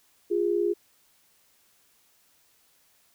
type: tone pair together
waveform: sine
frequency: 349.2 / 409.4 Hz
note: F4 / G#4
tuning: 0 / -25 cents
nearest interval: minor third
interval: 275 cents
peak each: -25 dBFS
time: 0.3-0.74 s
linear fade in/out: 20 ms
effects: white hiss -64 dBFS RMS until 3.14 s